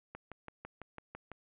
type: click train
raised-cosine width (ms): 0.5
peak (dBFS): -29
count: 8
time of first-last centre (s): 0.15-1.317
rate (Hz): 6
effects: resampled to 8000 Hz + 10-bit